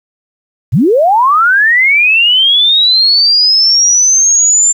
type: linear sweep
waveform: sine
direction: up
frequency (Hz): 87.9 to 7280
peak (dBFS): -5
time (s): 0.72-4.73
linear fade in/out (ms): 20
effects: 7-bit